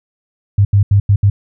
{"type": "tone bursts at uneven times", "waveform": "sine", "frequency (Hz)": 100.3, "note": "G2", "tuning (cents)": 40, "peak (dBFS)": -6, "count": 5, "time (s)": [[0.58, 0.65], [0.73, 0.83], [0.91, 1], [1.09, 1.16], [1.23, 1.3]], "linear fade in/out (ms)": 5, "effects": []}